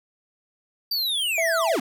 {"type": "linear sweep", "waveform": "square", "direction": "down", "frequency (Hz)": [4700, 207.7], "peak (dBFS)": -23, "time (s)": [0.91, 1.8], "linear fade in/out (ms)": 5}
{"type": "tone", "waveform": "triangle", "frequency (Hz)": 659.3, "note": "E5", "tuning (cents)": 0, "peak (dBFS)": -21, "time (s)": [1.38, 1.76], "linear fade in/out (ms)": 2}
{"effects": []}